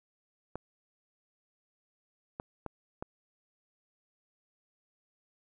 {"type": "clicks", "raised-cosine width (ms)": 1, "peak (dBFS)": -23, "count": 4, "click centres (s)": [0.556, 2.399, 2.663, 3.025], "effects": []}